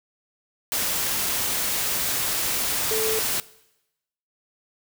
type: tone in noise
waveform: sine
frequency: 440 Hz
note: A4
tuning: in tune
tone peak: -24 dBFS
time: 2.91-3.19 s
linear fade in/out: 0 ms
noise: white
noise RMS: -25 dBFS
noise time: 0.72-3.4 s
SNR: -2 dB
effects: noise-tail reverb RT60 0.9 s tail -20 dB re dry